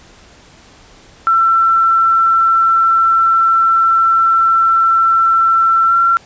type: tone with pitch glide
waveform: sine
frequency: 1343 to 1361.7 Hz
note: E6 to F6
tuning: +32 to -44 cents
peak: -8 dBFS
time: 1.27-6.17 s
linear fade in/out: 0 ms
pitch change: +24 cents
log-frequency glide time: 5.88-5.93 s
effects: pink hiss -43 dBFS RMS until 6.25 s + resampled to 16000 Hz

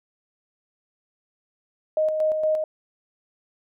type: tone with tremolo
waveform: sine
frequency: 622.3 Hz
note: D#5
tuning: in tune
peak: -18 dBFS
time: 1.97-2.64 s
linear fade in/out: 2 ms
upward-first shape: square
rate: 4.3 Hz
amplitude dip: 40%
effects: none

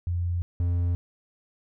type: tone pair in turn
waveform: sine / triangle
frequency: 87.31 / 87.31 Hz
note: F2 / F2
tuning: 0 / 0 cents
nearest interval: unison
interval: 0 cents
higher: neither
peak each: -24 / -20 dBFS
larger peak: second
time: 0.07-0.42 / 0.6-0.95 s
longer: neither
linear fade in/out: 0 ms
effects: none

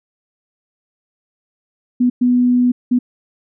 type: tone bursts at uneven times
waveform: sine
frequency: 246.9 Hz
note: B3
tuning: in tune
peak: -10 dBFS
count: 3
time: 2-2.1 / 2.21-2.72 / 2.91-2.99 s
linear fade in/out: 10 ms
effects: none

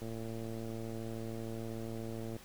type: click train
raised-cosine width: 2 ms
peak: -30 dBFS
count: 266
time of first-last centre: 0.02-2.365 s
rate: 113 Hz
effects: pink hiss -55 dBFS RMS until 2.44 s

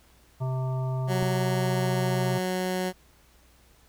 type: harmonic tone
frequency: 130 Hz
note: C3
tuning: 11 cents flat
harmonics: 1 / 3 / 5 / 7 / 9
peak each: -26 / -41 / -38 / -41 / -45 dBFS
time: 0.4-2.39 s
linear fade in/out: 20 ms
type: tone with pitch glide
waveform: 15% pulse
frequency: 185.4 to 184.23 Hz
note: F#3 to F#3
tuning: +4 to -7 cents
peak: -20 dBFS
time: 1.07-2.93 s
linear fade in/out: 50 ms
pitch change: -11 cents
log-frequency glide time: 1.49-2.48 s
type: click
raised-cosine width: 3 ms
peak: -23 dBFS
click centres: 1.227 s
effects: added 60 Hz sine -60 dBFS peak until 3.88 s + pink hiss -60 dBFS RMS until 3.88 s

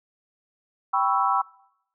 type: chord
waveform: sine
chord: C# half-diminished seventh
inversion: second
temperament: equal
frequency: 784 / 987.8 / 1108.7 / 1318.5 Hz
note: G5 / B5 / C#6 / E6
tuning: 0 / 0 / 0 / 0 cents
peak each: -25 dBFS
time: 0.93-1.42 s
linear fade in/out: 10 ms
effects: noise-tail reverb RT60 0.8 s tail -23 dB re dry

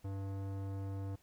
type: tone with tanh clipping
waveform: sine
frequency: 97.7 Hz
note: G2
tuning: 5 cents flat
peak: -40 dBFS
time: 0.04-1.16 s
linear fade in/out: 10 ms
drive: 18 dB
effects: pink hiss -69 dBFS RMS until 1.22 s

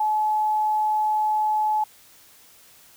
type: tone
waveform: sine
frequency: 856 Hz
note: A5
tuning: 48 cents flat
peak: -19 dBFS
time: 0-1.84 s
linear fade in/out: 5 ms
effects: white hiss -52 dBFS RMS until 2.96 s

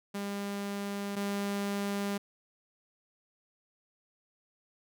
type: tone pair in turn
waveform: sawtooth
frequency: 201 / 201 Hz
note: G3 / G3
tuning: +44 / +44 cents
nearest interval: unison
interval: 0 cents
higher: neither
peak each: -30 / -27 dBFS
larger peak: second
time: 0.14-1.16 / 1.16-2.18 s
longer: neither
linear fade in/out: 10 ms
effects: none

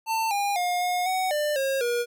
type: tone with pitch steps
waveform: square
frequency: 894 / 809 / 713 / 719 / 748 / 596 / 540 / 478.5 Hz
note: A5 / G#5 / F5 / F#5 / F#5 / D5 / C#5 / A#4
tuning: +27 / -46 / +36 / -50 / +19 / +25 / -45 / +45 cents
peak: -24 dBFS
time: 0.06-2.06 s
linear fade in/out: 50 ms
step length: 250 ms
effects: none

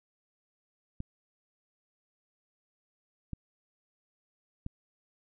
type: clicks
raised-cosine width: 5 ms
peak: -24 dBFS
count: 3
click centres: 1.004 / 3.333 / 4.664 s
effects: none

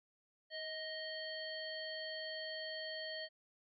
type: harmonic tone with a mistuned harmonic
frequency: 632 Hz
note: D#5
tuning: 27 cents sharp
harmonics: 1 / 3 / 5 / 7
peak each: -46 / -47 / -49 / -47 dBFS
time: 0.5-3.29 s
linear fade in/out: 50 ms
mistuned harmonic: 3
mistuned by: -26 cents
effects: none

